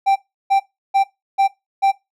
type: tone bursts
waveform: triangle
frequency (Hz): 784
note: G5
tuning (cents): 0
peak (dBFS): -9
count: 5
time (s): 0.06-1.92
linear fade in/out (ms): 20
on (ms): 100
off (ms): 340
effects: noise-tail reverb RT60 0.2 s tail -18 dB re dry